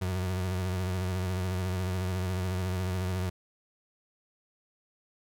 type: tone with vibrato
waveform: 35% pulse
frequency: 92.1 Hz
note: F#2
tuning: 7 cents flat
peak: -27 dBFS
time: 0.01-3.3 s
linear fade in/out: 10 ms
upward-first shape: sine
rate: 14 Hz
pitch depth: 50 cents each way
effects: none